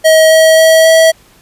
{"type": "tone with pitch steps", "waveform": "square", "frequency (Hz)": [636, 640.1, 644.1, 648.2], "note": ["D#5", "D#5", "E5", "E5"], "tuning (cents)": [38, 49, -40, -29], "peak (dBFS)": -4, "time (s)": [0.04, 1.12], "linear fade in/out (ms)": 20, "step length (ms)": 270, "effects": ["pink hiss -45 dBFS RMS until 1.41 s", "resampled to 32000 Hz"]}